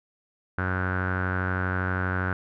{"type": "tone with low-pass filter", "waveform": "sawtooth", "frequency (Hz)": 92.5, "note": "F#2", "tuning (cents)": 0, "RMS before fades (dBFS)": -27, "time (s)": [0.58, 2.33], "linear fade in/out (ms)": 0, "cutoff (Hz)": 1500, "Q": 8.9, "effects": []}